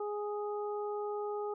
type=harmonic tone; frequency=415.3 Hz; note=G#4; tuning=in tune; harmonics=1 / 2 / 3; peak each=-35 / -41 / -45 dBFS; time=0-1.54 s; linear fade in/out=5 ms; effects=none